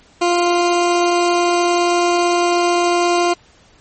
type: tone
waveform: 20% pulse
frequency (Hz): 349.2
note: F4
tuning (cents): 0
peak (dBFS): -8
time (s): 0.21-3.34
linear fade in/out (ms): 10
effects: pink hiss -50 dBFS RMS until 3.8 s + MP3 32 kbps